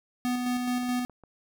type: tone with tremolo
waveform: square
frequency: 247.6 Hz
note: B3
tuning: 5 cents sharp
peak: -26 dBFS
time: 0.25-1.05 s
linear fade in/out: 0 ms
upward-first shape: square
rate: 4.7 Hz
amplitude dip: 30%
type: clicks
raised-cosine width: 1 ms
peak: -36 dBFS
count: 3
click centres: 0.832 / 1.097 / 1.237 s
effects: none